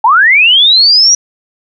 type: linear sweep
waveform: sine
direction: up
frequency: 830.6 to 5820 Hz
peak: -3 dBFS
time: 0.04-1.15 s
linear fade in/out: 5 ms
effects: none